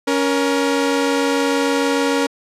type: tone pair together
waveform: sawtooth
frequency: 279.3 / 472 Hz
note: C#4 / A#4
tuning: +13 / +22 cents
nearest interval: major sixth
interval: 909 cents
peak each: -14 / -15 dBFS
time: 0.07-2.27 s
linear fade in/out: 10 ms
effects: low-pass 9000 Hz 12 dB/octave